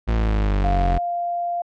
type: exponential sweep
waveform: 40% pulse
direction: down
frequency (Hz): 57.1 to 43.65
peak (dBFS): -16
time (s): 0.07-0.99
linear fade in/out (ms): 20
type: tone with pitch glide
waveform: sine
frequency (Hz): 702 to 695.9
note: F5 to F5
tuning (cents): +9 to -6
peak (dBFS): -21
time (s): 0.64-1.62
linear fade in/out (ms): 5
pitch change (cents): -15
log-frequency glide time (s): 0.91-1.13
effects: low-pass 3000 Hz 12 dB/octave + MP3 64 kbps